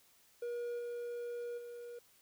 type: tone with level steps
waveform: triangle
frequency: 478.4 Hz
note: A#4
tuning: 45 cents sharp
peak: -35 / -37 / -43 dBFS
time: 0.42-1.99 s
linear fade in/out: 5 ms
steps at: 0.78 / 1.57 s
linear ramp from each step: 20 ms
effects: white hiss -67 dBFS RMS until 2.21 s